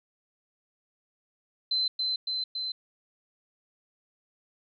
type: tone with echo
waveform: sine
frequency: 4067 Hz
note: C8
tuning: 50 cents flat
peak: -24 dBFS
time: 1.71-1.88 s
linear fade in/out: 5 ms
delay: 280 ms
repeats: 3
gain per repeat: -2 dB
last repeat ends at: 2.72 s
effects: none